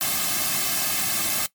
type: noise with comb filter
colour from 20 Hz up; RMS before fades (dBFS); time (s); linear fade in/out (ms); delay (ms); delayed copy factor
white; -24; 0.01-1.46; 0; 2.1; -0.95
effects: noise-tail reverb RT60 0.1 s tail -18 dB re dry + MP3 96 kbps